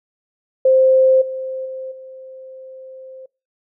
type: tone with level steps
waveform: sine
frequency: 523.3 Hz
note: C5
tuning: in tune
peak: -9 / -23 / -26 / -34 dBFS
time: 0.65-3.26 s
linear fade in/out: 5 ms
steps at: 1.21 / 1.65 / 1.91 s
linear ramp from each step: 10 ms
effects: noise-tail reverb RT60 0.3 s tail -25 dB re dry